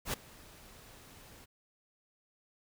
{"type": "noise with ADSR envelope", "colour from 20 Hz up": "pink", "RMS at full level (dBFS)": -32, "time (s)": [0.05, 1.46], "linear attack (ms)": 84, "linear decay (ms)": 9, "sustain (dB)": -23, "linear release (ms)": 21, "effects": []}